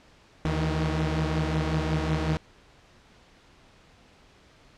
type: tone cluster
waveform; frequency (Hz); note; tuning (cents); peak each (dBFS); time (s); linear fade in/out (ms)
sawtooth; 74.6 / 154.8 / 160.2; D2 / D#3 / E3; +28 / -9 / -49; -25; 0.45-2.37; 0
effects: pink hiss -56 dBFS RMS until 4.77 s + low-pass 5000 Hz 12 dB/octave